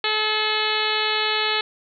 harmonic tone, 430.3 Hz, A4, 39 cents flat, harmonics 1 / 2 / 3 / 4 / 5 / 6 / 7 / 8 / 9 / 10, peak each -29 / -29 / -29 / -29 / -29 / -29 / -29 / -29 / -29 / -29 dBFS, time 0.04-1.61 s, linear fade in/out 2 ms, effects none

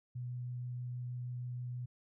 sine tone with vibrato, 123.47 Hz, B2, in tune, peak -38 dBFS, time 0.15-1.86 s, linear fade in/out 10 ms, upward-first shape triangle, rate 6.3 Hz, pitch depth 8 cents each way, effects none

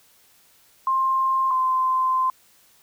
sine tone pair in turn, 1057 / 1037 Hz, C6 / C6, +17 / -16 cents, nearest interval unison, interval 33 cents, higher first, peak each -18 / -18 dBFS, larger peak neither, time 0.87-1.51 / 1.51-2.3 s, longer second, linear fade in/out 2 ms, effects white hiss -57 dBFS RMS until 2.82 s

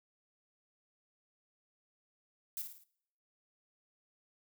violet noise with echo, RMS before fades -39 dBFS, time 2.57-2.62 s, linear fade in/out 0 ms, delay 54 ms, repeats 4, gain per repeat -6 dB, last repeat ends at 2.836 s, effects noise-tail reverb RT60 0.7 s tail -22 dB re dry

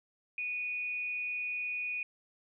sine tone with frequency modulation, 2466 Hz, D#7, 16 cents flat, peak -33 dBFS, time 0.38-2.03 s, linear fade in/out 2 ms, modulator 189 Hz, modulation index 0.3, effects none

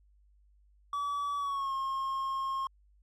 triangle tone with pitch glide, 1145 to 1074.5 Hz, D6 to C6, -44 to +46 cents, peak -29 dBFS, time 0.93-2.67 s, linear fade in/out 2 ms, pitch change -110 cents, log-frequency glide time 1.38-1.73 s, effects added 50 Hz sine -61 dBFS peak until 3.02 s + AAC 64 kbps

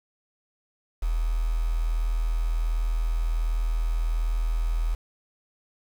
sine tone with quantisation, 40.67 Hz, E1, 23 cents flat, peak -22 dBFS, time 1.02-4.95 s, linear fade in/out 10 ms, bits 7, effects none

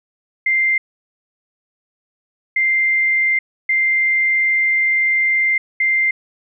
sine tone bursts at uneven times, 2093 Hz, C7, in tune, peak -13 dBFS, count 4, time 0.46-0.78 / 2.56-3.39 / 3.69-5.58 / 5.8-6.11 s, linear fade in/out 5 ms, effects none

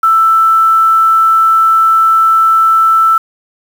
sine tone with quantisation, 1325 Hz, E6, 9 cents sharp, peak -5 dBFS, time 0.03-3.18 s, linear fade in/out 5 ms, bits 5, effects none

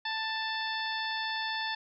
harmonic tone with a mistuned harmonic, 884 Hz, A5, 8 cents sharp, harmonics 1 / 2 / 3 / 4 / 5 / 6, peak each -36 / -35 / -43 / -38 / -41 / -45 dBFS, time 0.05-1.75 s, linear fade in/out 5 ms, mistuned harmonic 6, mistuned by -33 cents, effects none

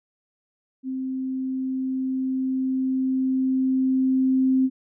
sine tone with level ramp, 261.6 Hz, C4, in tune, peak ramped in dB -26 to -16 dBFS, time 0.83-4.7 s, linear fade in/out 50 ms, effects none

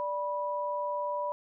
sine tone pair together, 587.3 / 979.5 Hz, D5 / B5, 0 / -15 cents, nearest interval major sixth, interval 885 cents, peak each -33 / -32 dBFS, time 0-1.32 s, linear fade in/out 0 ms, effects none

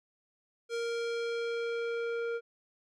square tone with low-pass filter sweep, 466.2 Hz, A#4, in tune, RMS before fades -34 dBFS, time 0.69-2.41 s, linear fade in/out 50 ms, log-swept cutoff 6700 to 1700 Hz, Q 0.94, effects none

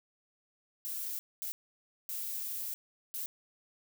violet noise bursts at uneven times, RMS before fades -38 dBFS, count 4, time 0.85-1.19 / 1.42-1.52 / 2.09-2.74 / 3.14-3.26 s, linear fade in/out 0 ms, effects none

